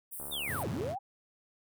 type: high-pass noise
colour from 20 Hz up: pink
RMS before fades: -42 dBFS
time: 0.11-0.64 s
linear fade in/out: 20 ms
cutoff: 8400 Hz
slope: 96 dB/octave
type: click train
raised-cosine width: 1 ms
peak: -33 dBFS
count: 47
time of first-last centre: 0.2-0.837 s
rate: 72.2 Hz
type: linear two-way sweep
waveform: sine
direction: down then up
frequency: 3789 to 97.3 to 831 Hz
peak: -34 dBFS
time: 0.31-0.99 s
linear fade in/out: 20 ms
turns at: 0.69 s
type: chord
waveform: sawtooth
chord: F augmented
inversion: none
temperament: equal with one note detuned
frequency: 87.06 / 110 / 138.59 Hz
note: F2 / A2 / C#3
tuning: -5 / 0 / 0 cents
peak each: -38 dBFS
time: 0.46-0.96 s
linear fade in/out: 50 ms
effects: none